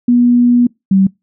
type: tone pair in turn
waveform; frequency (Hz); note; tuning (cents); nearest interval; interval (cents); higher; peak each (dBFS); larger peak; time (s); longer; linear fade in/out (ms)
sine; 242.6 / 192.55; B3 / G3; -31 / -31; major third; 400; first; -6; neither; 0.08-0.67 / 0.91-1.07; first; 5
effects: noise-tail reverb RT60 0.2 s tail -25 dB re dry